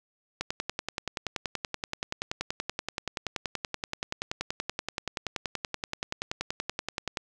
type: click train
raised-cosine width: 0.2 ms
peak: -13 dBFS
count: 72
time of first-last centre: 0.41-7.172 s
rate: 10.5 Hz
effects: none